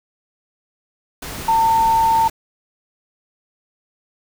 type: tone in noise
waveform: sine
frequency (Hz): 900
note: A5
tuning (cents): +39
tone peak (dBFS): -12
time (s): 1.48-2.28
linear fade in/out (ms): 5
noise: pink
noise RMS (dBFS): -30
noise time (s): 1.22-2.3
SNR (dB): +15
effects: none